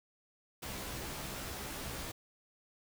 pink noise with comb filter, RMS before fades -42 dBFS, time 0.62-2.12 s, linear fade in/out 10 ms, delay 15 ms, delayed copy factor +0.55, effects none

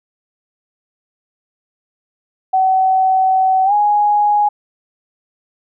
sine tone with pitch glide, 757 to 830.3 Hz, F#5 to G#5, +39 to -1 cents, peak -10 dBFS, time 2.53-4.49 s, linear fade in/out 10 ms, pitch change +160 cents, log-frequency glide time 3.65-3.73 s, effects none

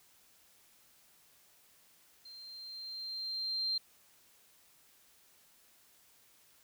sine tone with level ramp, 4164 Hz, C8, 9 cents flat, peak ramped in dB -49 to -30 dBFS, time 2.25-3.78 s, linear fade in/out 5 ms, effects white hiss -65 dBFS RMS until 6.63 s

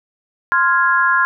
sine chord, F minor, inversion second, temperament equal, 1046.5 / 1396.9 / 1661.2 Hz, C6 / F6 / Ab6, 0 / 0 / 0 cents, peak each -16 dBFS, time 0.52-1.25 s, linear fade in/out 0 ms, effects none

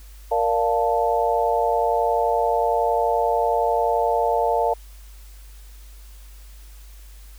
sine chord, Bb major seventh, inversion none, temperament equal, 466.2 / 587.3 / 698.5 / 880 Hz, Bb4 / D5 / F5 / A5, 0 / 0 / 0 / 0 cents, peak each -23 / -25 / -22 / -23 dBFS, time 0.31-4.74 s, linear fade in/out 10 ms, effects added 50 Hz sine -40 dBFS peak until 7.38 s + white hiss -52 dBFS RMS until 7.38 s

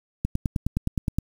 click train, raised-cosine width 5 ms, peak -11 dBFS, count 10, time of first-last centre 0.25-1.186 s, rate 9.62 Hz, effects 7-bit

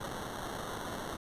violet noise with sample-and-hold, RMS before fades -40 dBFS, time 0-1.17 s, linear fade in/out 10 ms, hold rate 2450 Hz, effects resampled to 32000 Hz

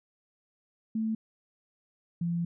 sine tone pair in turn, 220.9 / 170.71 Hz, A3 / F3, +7 / -39 cents, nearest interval major third, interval 446 cents, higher first, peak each -27 dBFS, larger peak neither, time 0.95-1.15 / 2.21-2.45 s, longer second, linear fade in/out 5 ms, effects none

